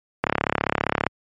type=click train; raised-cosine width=0.5 ms; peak=-3 dBFS; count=30; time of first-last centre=0.24-1.066 s; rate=35.1 Hz; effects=high-pass 80 Hz 12 dB/octave + MP3 48 kbps